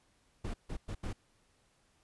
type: noise bursts at uneven times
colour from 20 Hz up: brown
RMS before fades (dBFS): -37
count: 4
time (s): 0.44-0.54 / 0.69-0.77 / 0.88-0.95 / 1.03-1.13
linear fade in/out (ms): 10
effects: pink hiss -71 dBFS RMS until 2.03 s + resampled to 24000 Hz